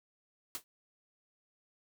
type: noise with exponential decay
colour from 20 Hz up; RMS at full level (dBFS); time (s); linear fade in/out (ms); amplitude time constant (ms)
white; -35; 0.55-0.64; 0; 18
effects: none